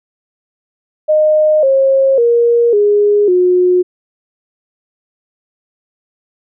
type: tone with pitch steps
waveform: sine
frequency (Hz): 615 / 538.5 / 471.5 / 412.8 / 361.5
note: D#5 / C5 / A#4 / G#4 / F#4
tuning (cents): -20 / +50 / +20 / -10 / -40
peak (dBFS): -7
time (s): 1.08-3.83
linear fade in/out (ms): 20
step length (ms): 550
effects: none